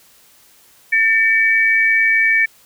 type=tone pair together; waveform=sine; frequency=1795.6 / 2278 Hz; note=A6 / C#7; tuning=+35 / +47 cents; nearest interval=major third; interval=412 cents; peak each=-14 dBFS; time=0.92-2.46 s; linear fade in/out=10 ms; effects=white hiss -50 dBFS RMS until 2.65 s